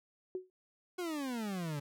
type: tone with exponential decay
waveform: sine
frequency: 370 Hz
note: F#4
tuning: in tune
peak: -32 dBFS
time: 0.35-0.5 s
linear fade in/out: 1 ms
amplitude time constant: 31 ms
type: exponential sweep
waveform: 40% pulse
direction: down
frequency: 370 to 140 Hz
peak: -35 dBFS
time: 0.98-1.8 s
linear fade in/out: 10 ms
effects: none